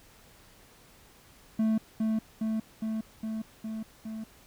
triangle tone with echo, 220 Hz, A3, in tune, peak -21 dBFS, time 1.59-1.78 s, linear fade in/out 5 ms, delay 410 ms, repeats 6, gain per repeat -2 dB, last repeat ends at 4.24 s, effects pink hiss -57 dBFS RMS until 4.46 s

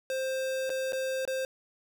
square tone with dropouts, 525 Hz, C5, 6 cents sharp, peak -30 dBFS, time 0.1-1.45 s, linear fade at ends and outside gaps 1 ms, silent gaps 0.695-0.701 / 0.923-0.931 / 1.252-1.276 s, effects none

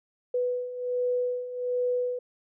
sine beating tone pair, 493.9 / 495.2 Hz, B4 / B4, 0 / +5 cents, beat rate 1.3 Hz, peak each -32 / -27 dBFS, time 0.34-2.19 s, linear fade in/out 5 ms, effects none

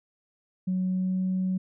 sine tone with pitch glide, 185 to 186.29 Hz, F#3 to F#3, 0 to +12 cents, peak -23 dBFS, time 0.67-1.58 s, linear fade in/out 10 ms, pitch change +12 cents, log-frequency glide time 0.87-1.22 s, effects tanh soft clip ceiling -20 dBFS

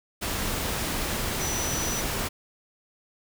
sine tone in noise, 5920 Hz, F#8, in tune, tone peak -31 dBFS, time 1.4-2.02 s, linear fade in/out 20 ms, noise pink, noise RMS -29 dBFS, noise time 0.21-2.29 s, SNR -5 dB, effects none

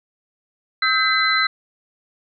sine tone cluster, 1291 / 1573 / 2031 / 4046 Hz, E6 / G6 / B6 / B7, -37 / +6 / +48 / +41 cents, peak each -21 dBFS, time 0.82-1.47 s, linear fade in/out 5 ms, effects none

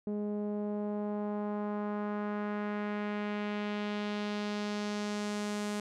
sawtooth tone with low-pass filter sweep, 207.7 Hz, G#3, in tune, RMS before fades -35 dBFS, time 0.07-5.8 s, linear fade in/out 2 ms, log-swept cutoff 440 to 9100 Hz, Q 1.3, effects none

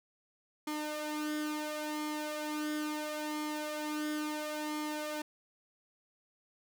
sawtooth tone with flanger, 302.7 Hz, D#4, 48 cents flat, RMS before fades -37 dBFS, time 0.67-5.22 s, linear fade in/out 5 ms, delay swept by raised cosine 0.92 to 2.72 ms, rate 0.73 Hz, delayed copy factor +0.65, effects none

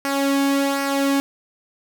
sawtooth tone with flanger, 277.2 Hz, C#4, in tune, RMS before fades -20 dBFS, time 0.05-1.2 s, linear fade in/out 0 ms, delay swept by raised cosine 0.27 to 1.57 ms, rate 1.3 Hz, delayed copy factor -0.55, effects none

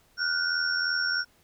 sine tone cluster, 1431 / 1514 / 5500 Hz, F6 / F#6 / F8, +42 / +39 / -27 cents, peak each -29 dBFS, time 0.17-1.25 s, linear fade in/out 50 ms, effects pink hiss -63 dBFS RMS until 1.43 s

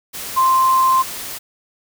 sine tone in noise, 1046.5 Hz, C6, in tune, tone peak -11 dBFS, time 0.36-1.03 s, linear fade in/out 20 ms, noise white, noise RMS -29 dBFS, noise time 0.13-1.39 s, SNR +15 dB, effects none

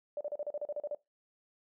sine tone bursts, 587.3 Hz, D5, in tune, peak -33 dBFS, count 11, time 0.17-0.948 s, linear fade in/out 2 ms, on 38 ms, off 36 ms, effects noise-tail reverb RT60 0.2 s tail -20 dB re dry

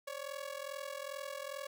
sawtooth ring-modulated tone, 560 Hz, C#5, 18 cents sharp, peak -34 dBFS, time 0.07-1.67 s, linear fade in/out 5 ms, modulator 21.2 Hz, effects none

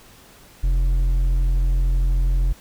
triangle tone with hard clipping, 43.65 Hz, F1, in tune, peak -17 dBFS, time 0.63-2.53 s, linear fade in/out 10 ms, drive 8 dB, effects pink hiss -48 dBFS RMS until 2.6 s

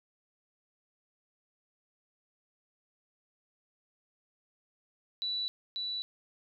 sine tone with echo, 3951 Hz, B7, in tune, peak -31 dBFS, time 5.22-5.48 s, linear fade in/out 0 ms, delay 540 ms, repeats 1, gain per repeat -2 dB, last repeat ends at 6.02 s, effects none

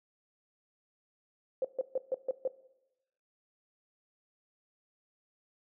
sine tone bursts, 523 Hz, C5, 1 cent flat, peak -27 dBFS, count 6, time 1.62-2.476 s, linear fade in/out 2 ms, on 26 ms, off 140 ms, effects noise-tail reverb RT60 0.9 s tail -18 dB re dry

